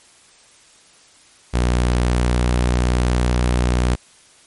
sawtooth tone with pitch glide, 60.6 to 61.09 Hz, B1 to B1, -32 to -18 cents, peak -11 dBFS, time 1.53-3.96 s, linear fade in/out 20 ms, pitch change +14 cents, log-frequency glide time 1.87-2.73 s, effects white hiss -50 dBFS RMS until 4.46 s + MP3 48 kbps

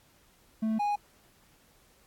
triangle tone pair in turn, 220 / 825.3 Hz, A3 / G#5, 0 / -11 cents, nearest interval octave + major seventh, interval 2289 cents, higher second, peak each -24 dBFS, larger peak neither, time 0.62-0.79 / 0.79-0.96 s, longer neither, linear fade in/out 10 ms, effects pink hiss -63 dBFS RMS until 2.06 s + AAC 64 kbps

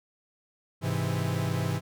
45% pulse chord, Ab augmented, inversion none, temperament equal, 103.83 / 130.81 / 164.81 Hz, Ab2 / C3 / E3, 0 / 0 / 0 cents, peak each -31 dBFS, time 0.81-1.81 s, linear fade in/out 50 ms, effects none

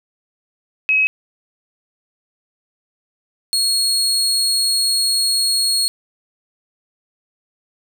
sine / 30% pulse tone pair in turn, 2554 / 4306 Hz, D#7 / C8, +45 / +49 cents, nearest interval major sixth, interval 904 cents, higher second, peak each -12 dBFS, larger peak neither, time 0.89-1.07 / 3.53-5.88 s, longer second, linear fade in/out 0 ms, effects none

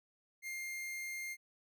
45% pulse tone, 2115 Hz, C7, 18 cents sharp, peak -40 dBFS, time 0.42-1.37 s, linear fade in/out 50 ms, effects none

